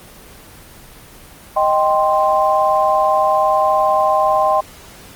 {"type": "chord", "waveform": "sine", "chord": "C minor", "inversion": "first", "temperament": "equal", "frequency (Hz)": [622.3, 784, 1046.5], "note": ["Eb5", "G5", "C6"], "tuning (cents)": [0, 0, 0], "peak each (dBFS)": -16, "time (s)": [1.56, 4.61], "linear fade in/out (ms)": 10, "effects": ["pink hiss -40 dBFS RMS until 5.15 s", "Opus 24 kbps"]}